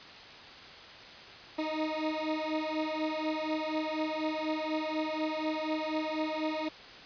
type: beating tone pair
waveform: 20% pulse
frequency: 309.3 / 313.4 Hz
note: D#4 / D#4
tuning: -10 / +13 cents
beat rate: 4.1 Hz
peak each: -29 dBFS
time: 1.58-6.69 s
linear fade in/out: 10 ms
effects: white hiss -48 dBFS RMS until 7.05 s + resampled to 11025 Hz